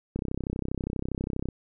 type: click train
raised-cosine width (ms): 3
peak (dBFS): -17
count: 44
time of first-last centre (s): 0.16-1.487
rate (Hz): 32.4
effects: none